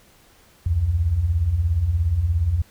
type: beating tone pair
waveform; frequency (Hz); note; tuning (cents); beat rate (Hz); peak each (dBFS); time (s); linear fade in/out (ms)
sine; 69.3 / 86.3; C#2 / F2; 0 / -20; 17; -25 / -18; 0.66-2.62; 5
effects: pink hiss -54 dBFS RMS until 2.7 s